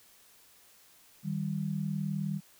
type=tone pair together; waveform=sine; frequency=155.65 / 195.2 Hz; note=D#3 / G3; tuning=+1 / -7 cents; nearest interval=major third; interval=392 cents; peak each=-33 / -33 dBFS; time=1.23-2.41 s; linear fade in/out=50 ms; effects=white hiss -60 dBFS RMS until 2.59 s